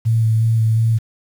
sine tone with vibrato, 112.3 Hz, A2, 36 cents sharp, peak -12 dBFS, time 0.05-0.99 s, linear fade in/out 20 ms, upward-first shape square, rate 2.8 Hz, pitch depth 16 cents each way, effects 7-bit

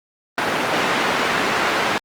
white band-pass noise, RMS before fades -20 dBFS, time 0.38-1.98 s, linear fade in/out 0 ms, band 180 to 1900 Hz, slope 12 dB/octave, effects Opus 24 kbps

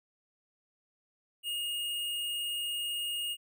square tone, 2853 Hz, F7, 36 cents sharp, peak -33 dBFS, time 1.43-3.37 s, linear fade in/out 50 ms, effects none

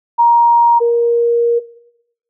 sine tone pair in turn, 941 / 470.5 Hz, A#5 / A#4, +16 / +16 cents, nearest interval octave, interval 1200 cents, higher first, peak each -6 / -9 dBFS, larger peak first, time 0.18-0.8 / 0.8-1.6 s, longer second, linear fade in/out 20 ms, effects noise-tail reverb RT60 0.8 s tail -18 dB re dry

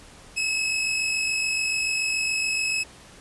sawtooth tone pair together, 2577 / 2624 Hz, E7 / E7, -40 / -9 cents, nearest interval unison, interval 31 cents, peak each -20 / -30 dBFS, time 0.36-2.84 s, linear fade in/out 20 ms, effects pink hiss -48 dBFS RMS until 3.2 s + resampled to 24000 Hz

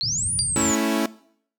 sine linear two-way sweep, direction up then down, 4066 to 9710 to 6710 Hz, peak -22 dBFS, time 0.01-0.75 s, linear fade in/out 0 ms, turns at 0.33 s
white low-pass noise, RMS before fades -31 dBFS, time 0.03-0.72 s, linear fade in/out 5 ms, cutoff 140 Hz, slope 24 dB/octave
sine tone with exponential decay, 4753 Hz, D8, 20 cents sharp, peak -17 dBFS, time 0.39-0.52 s, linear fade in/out 0 ms, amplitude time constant 28 ms
sawtooth chord, A major, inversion none, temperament equal, 220 / 277.2 / 329.6 Hz, A3 / C#4 / E4, 0 / 0 / 0 cents, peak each -21 dBFS, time 0.56-1.06 s, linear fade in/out 2 ms
effects noise-tail reverb RT60 0.6 s tail -19 dB re dry + high-pass 80 Hz 12 dB/octave

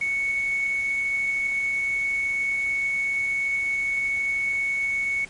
sine tone with quantisation, 2217 Hz, C#7, in tune, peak -22 dBFS, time 0.01-5.25 s, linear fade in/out 5 ms, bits 7, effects pink hiss -47 dBFS RMS until 5.29 s + MP3 48 kbps

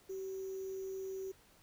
sine tone with sample-and-hold, 381.7 Hz, G4, 46 cents flat, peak -39 dBFS, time 0.09-1.32 s, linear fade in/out 10 ms, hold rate 6300 Hz, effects pink hiss -65 dBFS RMS until 1.62 s

